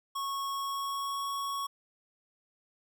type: tone with pitch glide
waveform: square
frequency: 1101 to 1111.2 Hz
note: C#6 to C#6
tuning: -12 to +4 cents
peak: -33 dBFS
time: 0.15-1.67 s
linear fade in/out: 10 ms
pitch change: +16 cents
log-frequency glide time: 0.53-1.3 s
effects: none

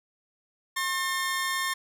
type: tone pair together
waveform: sawtooth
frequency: 1072.8 / 1800 Hz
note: C6 / A6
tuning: +43 / +39 cents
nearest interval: major sixth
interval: 896 cents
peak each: -26 / -26 dBFS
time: 0.76-1.74 s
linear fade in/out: 10 ms
effects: none

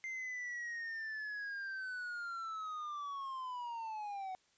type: linear sweep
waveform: triangle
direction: down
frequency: 2093 to 740 Hz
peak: -38 dBFS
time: 0.04-4.35 s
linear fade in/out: 0 ms
effects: white hiss -72 dBFS RMS until 4.57 s + resampled to 16000 Hz

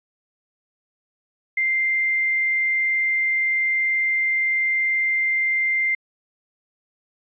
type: tone with quantisation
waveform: sine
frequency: 2093 Hz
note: C7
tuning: in tune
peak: -18 dBFS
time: 1.57-5.95 s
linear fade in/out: 5 ms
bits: 8
effects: resampled to 8000 Hz

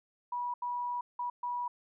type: tone bursts at uneven times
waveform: sine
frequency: 973 Hz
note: B5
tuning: 26 cents flat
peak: -32 dBFS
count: 4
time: 0.32-0.54 / 0.62-1.01 / 1.19-1.3 / 1.43-1.68 s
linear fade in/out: 5 ms
effects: none

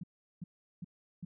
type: tone bursts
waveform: sine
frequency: 174.61 Hz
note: F3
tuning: in tune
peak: -38 dBFS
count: 4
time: 0.01-1.25 s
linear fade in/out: 5 ms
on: 25 ms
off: 380 ms
effects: none

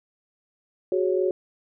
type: chord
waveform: sine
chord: F# suspended second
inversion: none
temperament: equal with one note detuned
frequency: 370 / 413.6 / 554.4 Hz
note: F#4 / G#4 / C#5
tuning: 0 / -7 / 0 cents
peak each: -22 / -27 / -27 dBFS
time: 0.92-1.31 s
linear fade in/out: 2 ms
effects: none

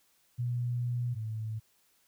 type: tone pair in turn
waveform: sine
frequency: 121.6 / 109.95 Hz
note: B2 / A2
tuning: -26 / -1 cents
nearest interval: major second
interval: 175 cents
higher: first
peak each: -29 / -33 dBFS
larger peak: first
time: 0.38-1.15 / 1.15-1.6 s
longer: first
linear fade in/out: 20 ms
effects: white hiss -69 dBFS RMS until 2.07 s

